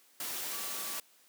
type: tone in noise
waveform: sine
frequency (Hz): 1149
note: D6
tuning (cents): -38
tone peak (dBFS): -49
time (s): 0.53-0.99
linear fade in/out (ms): 2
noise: white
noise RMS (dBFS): -38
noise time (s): 0.2-1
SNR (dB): -14
effects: white hiss -64 dBFS RMS until 1.28 s + high-pass 200 Hz 12 dB/octave